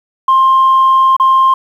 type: tone with dropouts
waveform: sine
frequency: 1057 Hz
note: C6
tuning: 17 cents sharp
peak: -4 dBFS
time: 0.28-1.54 s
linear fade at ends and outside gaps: 5 ms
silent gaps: 1.166-1.198 s
effects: tanh soft clip ceiling -3 dBFS + 7-bit